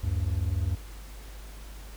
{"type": "tone pair together", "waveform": "triangle", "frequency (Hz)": [76.99, 97], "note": ["D#2", "G2"], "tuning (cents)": [-18, -18], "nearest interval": "major third", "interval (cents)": 400, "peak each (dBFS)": -26, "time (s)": [0.03, 0.76], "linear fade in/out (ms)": 10, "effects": ["added 50 Hz sine -41 dBFS peak until 1.96 s", "pink hiss -50 dBFS RMS until 1.96 s"]}